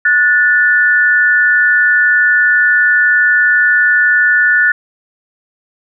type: tone pair together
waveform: sine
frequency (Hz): 1461 / 1760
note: F#6 / A6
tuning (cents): -22 / 0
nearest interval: minor third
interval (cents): 322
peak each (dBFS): -10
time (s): 0.05-4.72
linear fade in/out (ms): 5
effects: none